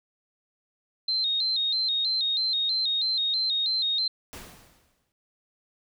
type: tone with vibrato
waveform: sine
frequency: 3914 Hz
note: B7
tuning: 16 cents flat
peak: -23 dBFS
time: 1.08-4.08 s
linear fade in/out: 5 ms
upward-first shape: square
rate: 3.1 Hz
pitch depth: 84 cents each way
type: noise with exponential decay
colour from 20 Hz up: pink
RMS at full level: -39 dBFS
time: 4.33-5.12 s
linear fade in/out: 0 ms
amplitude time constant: 170 ms
effects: none